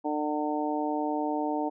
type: harmonic tone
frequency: 150 Hz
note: D3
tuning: 37 cents sharp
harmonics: 2 / 3 / 4 / 5 / 6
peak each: -30 / -36 / -35 / -33 / -34 dBFS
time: 0.04-1.7 s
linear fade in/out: 20 ms
effects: none